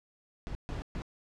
brown noise bursts at uneven times, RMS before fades -37 dBFS, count 3, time 0.47-0.55 / 0.69-0.82 / 0.95-1.02 s, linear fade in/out 0 ms, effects low-pass 6000 Hz 12 dB/octave

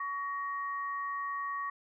sine tone pair together, 1125 / 1874.6 Hz, C#6 / A#6, +25 / +9 cents, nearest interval major sixth, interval 884 cents, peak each -34 / -40 dBFS, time 0-1.7 s, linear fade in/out 5 ms, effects none

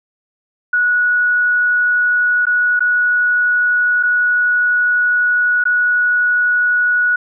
sine tone with dropouts, 1464 Hz, F#6, 19 cents flat, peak -11 dBFS, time 0.73-7.16 s, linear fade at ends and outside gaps 5 ms, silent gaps 2.455-2.467 / 2.794-2.805 / 4.029-4.033 / 5.64-5.653 s, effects none

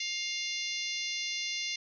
harmonic tone with a mistuned harmonic, 698.5 Hz, F5, in tune, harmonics 3 / 4 / 5 / 6 / 7 / 8 / 9, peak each -38 / -39 / -40 / -41 / -41 / -42 / -43 dBFS, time 0-1.76 s, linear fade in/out 5 ms, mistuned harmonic 3, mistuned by +22 cents, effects none

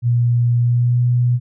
sine tone with pitch glide, 119.9 to 122.35 Hz, A#2 to B2, +49 to -16 cents, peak -12 dBFS, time 0.02-1.4 s, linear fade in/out 50 ms, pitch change +35 cents, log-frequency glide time 0.59-1.02 s, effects none

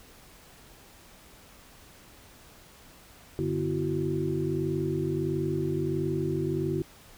sine tone cluster, 95.5 / 147.1 / 246.5 / 333.5 / 375 Hz, G2 / D3 / B3 / E4 / F#4, -45 / +3 / -3 / +20 / +23 cents, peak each -38 / -31 / -37 / -31 / -31 dBFS, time 3.39-6.82 s, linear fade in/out 0 ms, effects pink hiss -53 dBFS RMS until 7.17 s

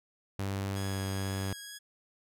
sawtooth tone with pitch glide, 98 to 96.87 Hz, G2 to G2, 0 to -20 cents, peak -28 dBFS, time 0.39-1.53 s, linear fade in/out 0 ms, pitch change -20 cents, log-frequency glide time 0.77-0.93 s
10% pulse tone with vibrato, 1661.2 Hz, G#6, in tune, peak -34 dBFS, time 0.75-1.79 s, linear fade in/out 20 ms, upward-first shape triangle, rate 2.1 Hz, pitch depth 15 cents each way
effects none

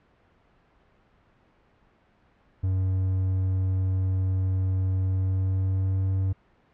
triangle tone with pitch glide, 94 to 95.31 Hz, F#2 to G2, +28 to -48 cents, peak -20 dBFS, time 2.63-6.33 s, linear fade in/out 10 ms, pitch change +24 cents, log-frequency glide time 5-6.04 s, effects pink hiss -62 dBFS RMS until 6.73 s + low-pass 2000 Hz 12 dB/octave

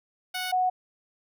10% pulse / sine tone pair in turn, 737 / 737 Hz, F#5 / F#5, -7 / -7 cents, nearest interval unison, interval 0 cents, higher neither, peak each -21 dBFS, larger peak neither, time 0.34-0.52 / 0.52-0.7 s, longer neither, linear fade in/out 10 ms, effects none

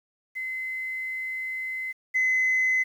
sine tone pair in turn, 2050 / 2037 Hz, C7 / C7, -36 / -47 cents, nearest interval unison, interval 11 cents, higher first, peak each -29 / -19 dBFS, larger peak second, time 0.35-1.93 / 2.14-2.84 s, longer first, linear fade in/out 20 ms, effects tanh soft clip ceiling -17 dBFS + 9-bit

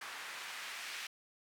white noise with band-pass filter sweep, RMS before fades -45 dBFS, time 0.01-1.07 s, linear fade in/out 5 ms, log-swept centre 1400 to 2300 Hz, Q 1.2, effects none

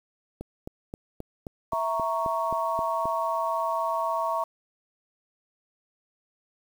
click train, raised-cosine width 2 ms, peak -22 dBFS, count 11, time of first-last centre 0.41-3.056 s, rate 3.78 Hz
sine chord, A# diminished, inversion second, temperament equal, 659.3 / 932.3 / 1108.7 Hz, E5 / A#5 / C#6, 0 / 0 / 0 cents, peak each -29 dBFS, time 1.72-4.44 s, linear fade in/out 5 ms
effects 8-bit

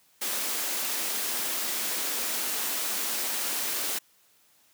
white high-pass noise, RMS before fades -30 dBFS, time 0.21-3.99 s, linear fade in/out 10 ms, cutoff 200 Hz, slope 96 dB/octave, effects white hiss -63 dBFS RMS until 4.73 s + high-pass 100 Hz 12 dB/octave

